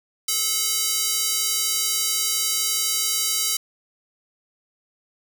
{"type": "tone with high-pass filter", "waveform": "square", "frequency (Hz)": 432.1, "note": "A4", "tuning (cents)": -31, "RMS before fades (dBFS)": -23, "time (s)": [0.28, 3.57], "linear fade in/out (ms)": 5, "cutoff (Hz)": 5200, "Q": 0.91, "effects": []}